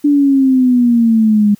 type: exponential sweep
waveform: sine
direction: down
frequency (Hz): 293.7 to 203.6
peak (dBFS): -7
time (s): 0.04-1.55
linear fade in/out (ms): 10
effects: white hiss -50 dBFS RMS until 1.59 s